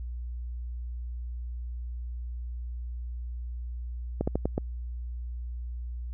slowing click train, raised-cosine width 2 ms, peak -13 dBFS, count 5, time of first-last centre 4.21-4.579 s, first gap 65 ms, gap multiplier 1.24, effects added 60 Hz sine -33 dBFS peak until 6.13 s

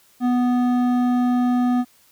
sine tone with hard clipping, 246.9 Hz, B3, in tune, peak -18 dBFS, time 0.2-1.85 s, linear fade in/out 50 ms, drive 10 dB, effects white hiss -56 dBFS RMS until 2.11 s

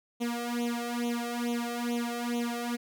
sawtooth tone with flanger, 238.2 Hz, A#3, 38 cents sharp, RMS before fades -32 dBFS, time 0.2-2.77 s, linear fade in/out 20 ms, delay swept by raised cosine 0.3 to 1.6 ms, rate 2.3 Hz, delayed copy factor +1, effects none

